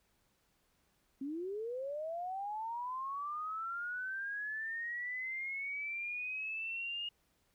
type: linear sweep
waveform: sine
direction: up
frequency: 261.6 to 2861 Hz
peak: -37 dBFS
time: 1.21-7.09 s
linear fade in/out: 5 ms
effects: pink hiss -75 dBFS RMS until 7.54 s